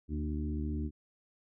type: harmonic tone with a mistuned harmonic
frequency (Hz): 75.3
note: D2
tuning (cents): +44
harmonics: 1 / 2 / 3 / 4 / 5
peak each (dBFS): -34 / -42 / -39 / -40 / -48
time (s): 0.08-0.91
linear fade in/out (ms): 50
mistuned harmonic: 3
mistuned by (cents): +28
effects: none